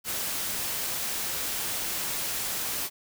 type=noise; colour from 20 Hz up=white; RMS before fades=-31 dBFS; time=0.04-2.9 s; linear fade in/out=50 ms; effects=none